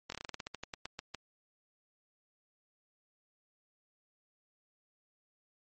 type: slowing click train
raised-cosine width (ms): 0.2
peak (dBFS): -22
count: 16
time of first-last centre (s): 0.1-1.147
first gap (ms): 22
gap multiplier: 1.15
effects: MP3 32 kbps